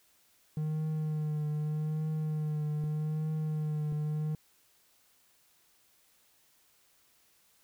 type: tone with vibrato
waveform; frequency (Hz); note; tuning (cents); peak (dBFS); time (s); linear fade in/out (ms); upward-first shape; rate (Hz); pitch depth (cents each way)
triangle; 153.3; D#3; -25; -28; 0.57-4.35; 2; triangle; 0.82; 35
type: clicks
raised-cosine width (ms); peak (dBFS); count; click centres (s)
3; -33; 2; 2.839 / 3.924
effects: white hiss -67 dBFS RMS until 7.63 s